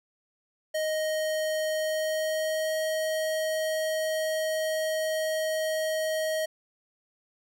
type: tone with pitch glide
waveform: square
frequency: 624 to 630.2 Hz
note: D#5 to D#5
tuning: +5 to +22 cents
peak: -27 dBFS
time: 0.74-6.46 s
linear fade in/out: 10 ms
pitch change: +17 cents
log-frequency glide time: 1.73-2.79 s
effects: none